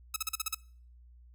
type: tone bursts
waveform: 5% pulse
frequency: 1294 Hz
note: E6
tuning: 32 cents flat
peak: -18 dBFS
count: 7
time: 0.14-0.547 s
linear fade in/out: 5 ms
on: 23 ms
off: 41 ms
effects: noise-tail reverb RT60 0.5 s tail -23 dB re dry + added 60 Hz sine -53 dBFS peak until 1.34 s